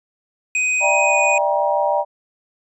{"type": "tone with pitch glide", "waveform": "square", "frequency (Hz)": [2503, 2479], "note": ["D#7", "D#7"], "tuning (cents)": [10, -7], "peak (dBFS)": -17, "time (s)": [0.55, 1.38], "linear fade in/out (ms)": 2, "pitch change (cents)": -17, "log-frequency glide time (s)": [1.05, 1.14]}
{"type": "chord", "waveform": "sine", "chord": "E half-diminished seventh", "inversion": "third", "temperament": "just", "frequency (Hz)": [593.3, 659.3, 791.1, 949.3], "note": ["D5", "E5", "G5", "Bb5"], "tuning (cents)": [18, 0, 16, 31], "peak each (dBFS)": [-19, -25, -21, -21], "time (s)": [0.8, 2.05], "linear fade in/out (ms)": 50}
{"effects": ["resampled to 24000 Hz"]}